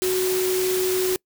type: tone in noise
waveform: sine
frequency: 370.7 Hz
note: F#4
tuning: 3 cents sharp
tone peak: -20 dBFS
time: 0.02-1.16 s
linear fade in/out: 0 ms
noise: white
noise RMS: -28 dBFS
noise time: 0.02-1.16 s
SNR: +5 dB
effects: noise-tail reverb RT60 0.1 s tail -26 dB re dry